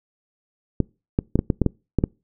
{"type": "clicks", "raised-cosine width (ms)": 3, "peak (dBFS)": -5, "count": 9, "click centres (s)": [0.803, 1.189, 1.356, 1.391, 1.502, 1.617, 1.663, 1.987, 2.039], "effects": ["noise-tail reverb RT60 0.3 s tail -26 dB re dry"]}